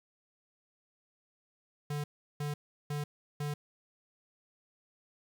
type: tone bursts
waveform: square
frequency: 146.7 Hz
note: D3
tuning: 2 cents flat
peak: -34 dBFS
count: 4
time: 1.9-3.54 s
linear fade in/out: 5 ms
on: 140 ms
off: 360 ms
effects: 10-bit